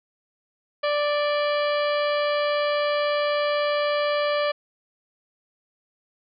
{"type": "harmonic tone with a mistuned harmonic", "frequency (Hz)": 587.3, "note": "D5", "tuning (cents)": 0, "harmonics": [1, 2, 3, 4, 5, 6, 7, 8], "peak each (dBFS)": [-22, -28, -32, -34, -36, -38, -39, -40], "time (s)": [0.83, 4.52], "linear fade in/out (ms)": 10, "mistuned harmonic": 6, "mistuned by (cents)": -92, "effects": []}